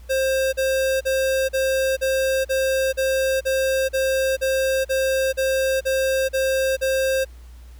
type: tone bursts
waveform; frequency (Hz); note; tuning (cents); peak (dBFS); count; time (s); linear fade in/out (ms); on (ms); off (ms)
square; 530; C5; +22; -19; 15; 0.09-7.25; 20; 440; 40
effects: added 60 Hz sine -39 dBFS peak until 7.79 s + pink hiss -55 dBFS RMS until 7.79 s